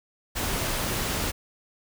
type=noise; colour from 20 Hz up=pink; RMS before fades=-28 dBFS; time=0.35-1.32 s; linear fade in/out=20 ms; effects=none